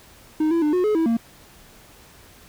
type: tone with pitch steps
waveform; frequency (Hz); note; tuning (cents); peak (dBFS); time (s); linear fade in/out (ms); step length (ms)
triangle; 310.2 / 334.8 / 299.6 / 362.3 / 425.2 / 325.7 / 230; D#4 / E4 / D4 / F#4 / G#4 / E4 / A#3; -5 / +27 / +35 / -36 / +41 / -21 / -23; -15; 0.4-1.17; 5; 110
effects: pink hiss -49 dBFS RMS until 2.48 s